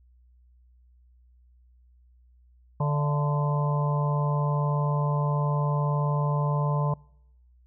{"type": "harmonic tone with a mistuned harmonic", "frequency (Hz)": 146.8, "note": "D3", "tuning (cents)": 0, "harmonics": [1, 3, 4, 5, 6, 7], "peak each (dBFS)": [-23, -37, -34, -40, -35, -33], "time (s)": [2.8, 6.94], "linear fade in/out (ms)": 5, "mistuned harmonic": 5, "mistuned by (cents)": -110, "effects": ["noise-tail reverb RT60 0.8 s tail -26 dB re dry", "added 61 Hz sine -55 dBFS peak until 7.66 s"]}